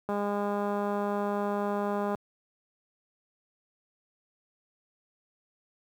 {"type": "click train", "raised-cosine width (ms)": 1, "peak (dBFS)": -18, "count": 421, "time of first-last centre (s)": [0.09, 2.149], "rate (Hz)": 204, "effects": ["high-pass 80 Hz 12 dB/octave", "9-bit"]}